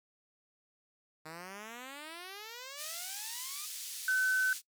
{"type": "exponential sweep", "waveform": "5% pulse", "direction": "up", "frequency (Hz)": [153.8, 1248], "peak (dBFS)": -33, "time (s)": [1.25, 3.66], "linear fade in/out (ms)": 10}
{"type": "band-pass noise", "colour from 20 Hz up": "white", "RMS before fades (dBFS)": -43, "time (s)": [2.76, 4.62], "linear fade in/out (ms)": 50, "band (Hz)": [3500, 11000], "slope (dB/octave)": 12}
{"type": "tone", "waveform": "sine", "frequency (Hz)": 1519, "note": "F#6", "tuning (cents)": 45, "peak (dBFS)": -27, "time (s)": [4.08, 4.53], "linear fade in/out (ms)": 2}
{"effects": ["noise-tail reverb RT60 0.1 s tail -20 dB re dry"]}